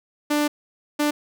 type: tone bursts at uneven times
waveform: sawtooth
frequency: 295.7 Hz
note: D4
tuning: 12 cents sharp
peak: -15 dBFS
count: 2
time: 0.3-0.48 / 0.99-1.11 s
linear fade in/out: 10 ms
effects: none